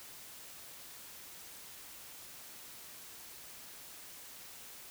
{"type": "silence", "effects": ["white hiss -51 dBFS RMS until 4.9 s"]}